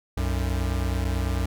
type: tone pair together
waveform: square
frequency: 62.7 / 91.77 Hz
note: B1 / F#2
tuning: +27 / -14 cents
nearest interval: perfect fifth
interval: 659 cents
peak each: -26 / -28 dBFS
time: 0.17-1.46 s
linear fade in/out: 5 ms
effects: none